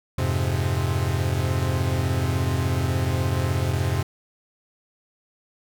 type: chord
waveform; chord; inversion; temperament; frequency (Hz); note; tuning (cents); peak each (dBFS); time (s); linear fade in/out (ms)
45% pulse; F minor; none; equal; 87.31 / 103.83 / 130.81; F2 / Ab2 / C3; 0 / 0 / 0; -25 / -27 / -25; 0.18-4.03; 5
effects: none

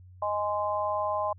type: harmonic tone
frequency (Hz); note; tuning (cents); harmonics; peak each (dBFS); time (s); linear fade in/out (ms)
207.7; G#3; 0; 3 / 4 / 5; -30 / -32 / -30; 0.22-1.33; 5
effects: added 91 Hz sine -48 dBFS peak until 1.38 s

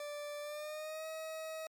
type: tone with pitch glide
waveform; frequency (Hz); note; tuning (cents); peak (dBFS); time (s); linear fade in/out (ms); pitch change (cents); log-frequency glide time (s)
40% pulse; 587 to 636.4; D5 to D#5; -1 to +39; -40; 0-1.67; 2; +140; 0.41-1.06
effects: MP3 96 kbps

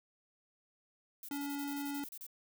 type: noise bursts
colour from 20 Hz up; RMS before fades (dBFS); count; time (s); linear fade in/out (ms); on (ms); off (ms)
violet; -47; 12; 1.23-2.266; 2; 57; 32
type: tone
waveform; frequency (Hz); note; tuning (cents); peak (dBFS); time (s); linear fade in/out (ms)
square; 284.3; C#4; +44; -38; 1.31-2.04; 2
effects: none

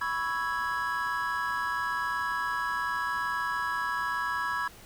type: chord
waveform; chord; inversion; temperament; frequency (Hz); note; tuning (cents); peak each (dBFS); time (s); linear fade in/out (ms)
triangle; C# minor seventh; third; equal; 987.8 / 1108.7 / 1318.5 / 1661.2; B5 / C#6 / E6 / G#6; 0 / 0 / 0 / 0; -32 / -33 / -34 / -30; 0.01-4.68; 5
effects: pink hiss -51 dBFS RMS until 4.85 s

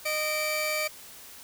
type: tone pair together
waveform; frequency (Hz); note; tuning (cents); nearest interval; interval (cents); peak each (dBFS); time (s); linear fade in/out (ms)
sawtooth; 615.3 / 2323; D#5 / D7; -19 / -20; octave + major seventh; 2299; -26; 0.05-0.88; 10
effects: white hiss -47 dBFS RMS until 1.43 s

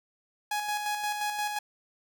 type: tone with tremolo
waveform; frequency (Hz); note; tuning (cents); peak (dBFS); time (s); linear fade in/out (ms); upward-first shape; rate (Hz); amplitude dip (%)
sawtooth; 835; G#5; +9; -24; 0.51-1.59; 5; square; 5.7; 40
effects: none

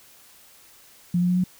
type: tone with pitch steps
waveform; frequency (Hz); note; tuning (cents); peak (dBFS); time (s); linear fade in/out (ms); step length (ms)
sine; 175.8 / 177.95 / 180.12 / 182.32; F3 / F3 / F#3 / F#3; +12 / +33 / -46 / -25; -18; 1.14-1.44; 5; 75
effects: white hiss -52 dBFS RMS until 1.59 s

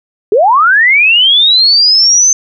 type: linear sweep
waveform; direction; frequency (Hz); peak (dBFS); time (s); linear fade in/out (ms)
sine; up; 380 to 6272; -4; 0.32-2.33; 2
effects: none

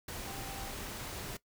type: tone in noise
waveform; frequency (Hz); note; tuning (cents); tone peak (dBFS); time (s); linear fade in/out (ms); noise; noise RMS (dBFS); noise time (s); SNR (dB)
sine; 784; G5; 0; -47; 0.27-0.71; 5; pink; -42; 0.08-1.37; -8
effects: noise-tail reverb RT60 0.1 s tail -18 dB re dry

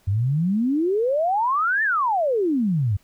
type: exponential two-way sweep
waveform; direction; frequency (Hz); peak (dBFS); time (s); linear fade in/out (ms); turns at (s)
sine; up then down; 92.5 to 1815 to 92.5; -18; 0.07-2.97; 10; 1.83
effects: pink hiss -60 dBFS RMS until 3.03 s

